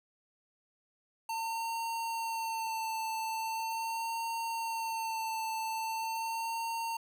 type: tone with vibrato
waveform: square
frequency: 902 Hz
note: A5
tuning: 43 cents sharp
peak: -34 dBFS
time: 1.29-6.97 s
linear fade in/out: 5 ms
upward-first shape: sine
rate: 0.41 Hz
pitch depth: 25 cents each way
effects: none